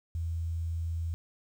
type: tone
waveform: sine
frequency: 83 Hz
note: E2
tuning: 12 cents sharp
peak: -30 dBFS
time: 0.15-1.14 s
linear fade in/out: 0 ms
effects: 10-bit